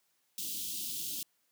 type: band-stop noise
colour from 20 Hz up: white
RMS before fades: -38 dBFS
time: 0.38-1.23 s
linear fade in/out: 2 ms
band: 340 to 2900 Hz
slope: 48 dB/octave
effects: white hiss -75 dBFS RMS until 1.51 s + high-pass 150 Hz 12 dB/octave